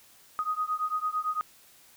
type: beating tone pair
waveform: sine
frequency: 1244.5 / 1253.4 Hz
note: D#6 / D#6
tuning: 0 / +12 cents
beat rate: 8.9 Hz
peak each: -30 / -31 dBFS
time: 0.39-1.41 s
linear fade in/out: 0 ms
effects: white hiss -57 dBFS RMS until 1.96 s